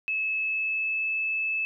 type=tone with pitch glide; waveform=sine; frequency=2597 to 2614 Hz; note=E7 to E7; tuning=-26 to -15 cents; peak=-25 dBFS; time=0.08-1.65 s; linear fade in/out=0 ms; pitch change=+11 cents; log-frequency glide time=0.29-1.11 s; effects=none